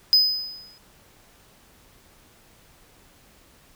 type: tone with exponential decay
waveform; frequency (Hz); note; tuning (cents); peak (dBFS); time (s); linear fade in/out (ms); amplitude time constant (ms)
triangle; 5020; D#8; +15; -10; 0.13-0.78; 0; 140
effects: pink hiss -55 dBFS RMS until 3.75 s